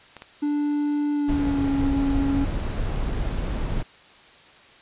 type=clicks; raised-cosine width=0.3 ms; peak=-23 dBFS; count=2; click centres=0.167 / 0.221 s
type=tone with pitch glide; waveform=triangle; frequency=293.2 to 276.7 Hz; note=D4 to C#4; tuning=-3 to -3 cents; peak=-19 dBFS; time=0.42-2.45 s; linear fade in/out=10 ms; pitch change=-100 cents; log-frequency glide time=1.14-1.66 s
type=noise; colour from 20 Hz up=brown; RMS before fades=-26 dBFS; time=1.28-3.83 s; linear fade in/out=10 ms
effects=white hiss -50 dBFS RMS until 4.81 s + resampled to 8000 Hz